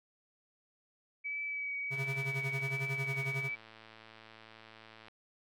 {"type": "tone with vibrato", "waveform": "sine", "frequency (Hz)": 2283, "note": "D7", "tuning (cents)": -50, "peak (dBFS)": -35, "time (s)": [1.24, 3.56], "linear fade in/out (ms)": 20, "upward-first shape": "triangle", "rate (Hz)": 1.4, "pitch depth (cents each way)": 20}
{"type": "tone with tremolo", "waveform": "square", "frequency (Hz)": 135.7, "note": "C#3", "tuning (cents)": -36, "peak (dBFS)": -34, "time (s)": [1.9, 3.5], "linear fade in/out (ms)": 50, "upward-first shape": "sine", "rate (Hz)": 11, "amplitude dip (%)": 80}
{"type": "click train", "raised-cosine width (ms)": 0.3, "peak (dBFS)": -37, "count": 351, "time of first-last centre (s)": [1.93, 5.083], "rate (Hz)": 111}
{"effects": []}